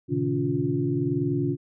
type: tone cluster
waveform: sine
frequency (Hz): 114.3 / 133.5 / 154.6 / 284.3 / 353.7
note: A#2 / C3 / D#3 / C#4 / F4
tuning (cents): -34 / +35 / -11 / +44 / +22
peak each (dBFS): -33 / -28 / -31 / -27 / -28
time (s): 0.08-1.57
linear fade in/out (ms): 50
effects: none